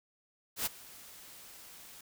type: noise with ADSR envelope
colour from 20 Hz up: white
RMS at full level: -31 dBFS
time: 0.56-2.01 s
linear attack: 100 ms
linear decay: 18 ms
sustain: -21 dB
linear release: 4 ms
effects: none